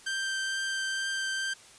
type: tone with vibrato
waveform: sawtooth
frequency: 1568 Hz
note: G6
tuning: in tune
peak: -26 dBFS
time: 0.06-1.54 s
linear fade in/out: 10 ms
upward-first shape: triangle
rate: 2.2 Hz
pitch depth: 8 cents each way
effects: white hiss -53 dBFS RMS until 1.78 s + resampled to 22050 Hz